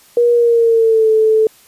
sine tone with pitch glide, 477.5 to 437.9 Hz, A#4 to A4, +42 to -8 cents, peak -8 dBFS, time 0.17-1.47 s, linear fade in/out 2 ms, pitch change -150 cents, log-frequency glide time 0.33-1.1 s, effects white hiss -47 dBFS RMS until 1.67 s + resampled to 32000 Hz

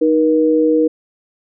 sine tone pair together, 311.1 / 478.2 Hz, D#4 / A#4, 0 / +44 cents, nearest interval perfect fifth, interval 744 cents, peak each -13 dBFS, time 0.01-0.88 s, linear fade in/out 10 ms, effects none

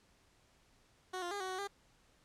15% pulse tone with pitch steps, 369.9 / 350.1 / 405.4 / 374.8 / 372.5 / 400.8 Hz, F#4 / F4 / G#4 / F#4 / F#4 / G4, 0 / +4 / -42 / +22 / +12 / +38 cents, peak -32 dBFS, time 1.13-1.676 s, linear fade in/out 10 ms, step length 91 ms, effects pink hiss -69 dBFS RMS until 2.24 s + low-pass 9000 Hz 12 dB/octave

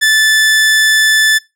sawtooth tone, 1750 Hz, A6, 10 cents flat, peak -4 dBFS, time 0.01-1.39 s, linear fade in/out 20 ms, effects noise-tail reverb RT60 0.2 s tail -18 dB re dry + low-pass 12000 Hz 12 dB/octave

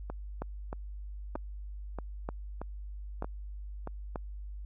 two click trains, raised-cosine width 1 ms, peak -24 / -21 dBFS, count 7 / 5, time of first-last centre 0.1-3.874 / 0.42-4.158 s, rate 1.59 / 1.07 Hz, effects added 50 Hz sine -39 dBFS peak until 4.65 s

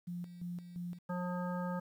sine tone with tremolo, 175.4 Hz, F3, 8 cents sharp, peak -38 dBFS, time 0.07-0.99 s, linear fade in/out 10 ms, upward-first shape square, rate 2.9 Hz, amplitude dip 65%
harmonic tone, 178.8 Hz, F3, 41 cents sharp, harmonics 1 / 3 / 5 / 7 / 9, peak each -36 / -42 / -44 / -46 / -50 dBFS, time 1.09-1.8 s, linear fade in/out 10 ms
effects 11-bit

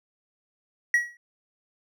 triangle tone with exponential decay, 1917 Hz, A#6, 48 cents sharp, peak -13 dBFS, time 0.94-1.17 s, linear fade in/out 2 ms, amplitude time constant 48 ms, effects none

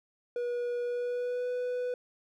triangle tone with pitch glide, 483.8 to 495.4 Hz, B4 to B4, -36 to +5 cents, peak -28 dBFS, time 0.36-1.94 s, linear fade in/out 2 ms, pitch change +41 cents, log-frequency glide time 0.83-1.48 s, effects none

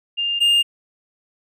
sine / triangle tone pair in turn, 2806 / 2816 Hz, F7 / F7, +8 / +14 cents, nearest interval unison, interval 6 cents, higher second, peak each -19 / -11 dBFS, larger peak second, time 0.17-0.4 / 0.4-0.63 s, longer neither, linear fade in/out 20 ms, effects none

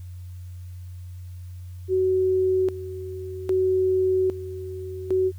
sine tone with tremolo, 374.3 Hz, F#4, 20 cents sharp, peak -18 dBFS, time 1.88-5.32 s, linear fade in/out 50 ms, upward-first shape square, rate 0.62 Hz, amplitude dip 80%, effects added 90 Hz sine -35 dBFS peak until 5.38 s + white hiss -60 dBFS RMS until 5.38 s

